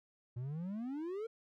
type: exponential sweep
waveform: triangle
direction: up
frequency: 116.54 to 466.2 Hz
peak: -36 dBFS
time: 0.36-1.27 s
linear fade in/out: 10 ms
effects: none

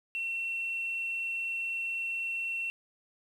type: tone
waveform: sine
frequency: 2712 Hz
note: E7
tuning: 49 cents sharp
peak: -30 dBFS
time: 0.15-2.7 s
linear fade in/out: 0 ms
effects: tanh soft clip ceiling -27 dBFS + 10-bit

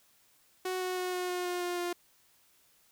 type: tone with pitch steps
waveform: sawtooth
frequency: 370 / 367.2 / 364.5 / 361.8 / 359.1 / 356.4 / 353.7 / 351.1 Hz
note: F#4 / F#4 / F#4 / F#4 / F4 / F4 / F4 / F4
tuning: 0 / -13 / -26 / -39 / +48 / +35 / +22 / +9 cents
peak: -28 dBFS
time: 0.65-1.93 s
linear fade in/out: 5 ms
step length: 160 ms
effects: white hiss -66 dBFS RMS until 2.91 s

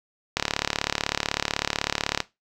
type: click train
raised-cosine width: 0.2 ms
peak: -4 dBFS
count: 67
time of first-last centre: 0.37-2.203 s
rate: 36 Hz
effects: noise-tail reverb RT60 0.2 s tail -17 dB re dry

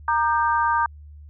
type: chord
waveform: sine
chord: G minor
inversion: first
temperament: equal with one note detuned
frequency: 932.3 / 1202.1 / 1568 Hz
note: Bb5 / D6 / G6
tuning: 0 / +40 / 0 cents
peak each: -20 / -23 / -25 dBFS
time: 0.08-0.86 s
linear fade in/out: 2 ms
effects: added 74 Hz sine -40 dBFS peak until 1.29 s

